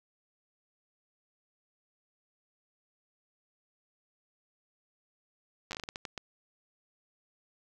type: slowing click train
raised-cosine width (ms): 0.2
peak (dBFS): -20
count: 11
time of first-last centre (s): 5.71-6.178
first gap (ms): 9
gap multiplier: 1.34
effects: none